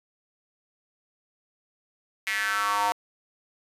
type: tone with high-pass filter sweep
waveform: square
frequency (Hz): 102.5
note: G#2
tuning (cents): -22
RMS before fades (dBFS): -26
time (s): 2.27-2.92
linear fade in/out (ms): 0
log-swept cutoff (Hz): 2100 to 820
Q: 5
effects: resampled to 32000 Hz